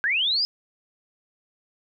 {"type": "linear sweep", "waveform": "sine", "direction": "up", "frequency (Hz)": [1526, 5100], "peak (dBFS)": -20, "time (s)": [0.04, 0.45], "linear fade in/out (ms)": 0, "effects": []}